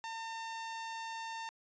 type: tone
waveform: sawtooth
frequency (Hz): 905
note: A5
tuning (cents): +48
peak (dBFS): -36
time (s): 0.04-1.49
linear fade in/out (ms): 0
effects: resampled to 16000 Hz